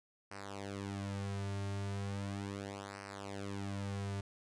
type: tone with flanger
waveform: sawtooth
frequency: 99.4 Hz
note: G2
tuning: 25 cents sharp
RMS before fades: -41 dBFS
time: 0.31-4.21 s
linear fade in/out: 5 ms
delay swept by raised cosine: 0.28 to 3.98 ms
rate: 0.37 Hz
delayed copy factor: -0.85
effects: resampled to 22050 Hz